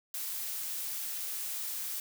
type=noise; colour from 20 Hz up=blue; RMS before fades=-37 dBFS; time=0.14-2 s; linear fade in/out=2 ms; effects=none